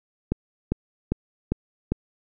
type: click train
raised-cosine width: 3 ms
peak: -9 dBFS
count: 5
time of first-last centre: 0.32-1.92 s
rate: 2.5 Hz
effects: none